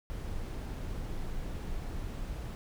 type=noise; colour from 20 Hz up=brown; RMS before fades=-37 dBFS; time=0.1-2.55 s; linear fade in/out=0 ms; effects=none